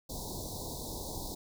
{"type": "band-stop noise", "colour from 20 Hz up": "pink", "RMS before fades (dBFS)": -40, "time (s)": [0.09, 1.35], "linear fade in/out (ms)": 10, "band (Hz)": [1000, 3700], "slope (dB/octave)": 96, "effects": []}